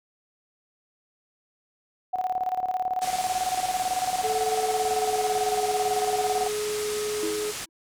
sine tone with tremolo, 740 Hz, F#5, in tune, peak -22 dBFS, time 2.13-6.48 s, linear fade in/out 10 ms, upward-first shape square, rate 18 Hz, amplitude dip 70%
white low-pass noise, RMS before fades -35 dBFS, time 3.01-7.66 s, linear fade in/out 20 ms, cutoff 10000 Hz, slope 24 dB/octave
triangle tone with pitch glide, 436.5 to 422.1 Hz, A4 to G#4, -14 to +28 cents, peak -25 dBFS, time 4.23-7.52 s, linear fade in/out 20 ms, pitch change -58 cents, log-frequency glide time 4.56-5.6 s
triangle tone with exponential decay, 324.4 Hz, E4, 28 cents flat, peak -25 dBFS, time 7.23-7.69 s, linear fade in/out 1 ms, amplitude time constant 100 ms
effects none

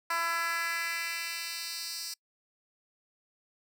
10% pulse tone with high-pass filter sweep, 335 Hz, E4, 28 cents sharp, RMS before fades -34 dBFS, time 0.1-2.14 s, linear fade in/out 5 ms, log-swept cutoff 1100 to 5300 Hz, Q 1.7, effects noise-tail reverb RT60 0.1 s tail -26 dB re dry

